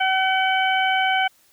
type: harmonic tone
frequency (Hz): 759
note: F#5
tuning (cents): +44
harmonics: 1 / 2 / 3 / 4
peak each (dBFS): -20 / -23 / -25 / -26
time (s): 0-1.28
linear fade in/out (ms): 10
effects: white hiss -58 dBFS RMS until 1.52 s